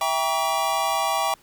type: chord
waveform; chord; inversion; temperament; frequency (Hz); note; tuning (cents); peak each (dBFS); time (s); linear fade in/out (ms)
square; E diminished seventh; none; just; 659.3 / 791.1 / 949.3 / 1139.2; E5 / G5 / Bb5 / Db6; 0 / +16 / +31 / +47; -29 / -26 / -29 / -27; 0.01-1.34; 2
effects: pink hiss -55 dBFS RMS until 1.42 s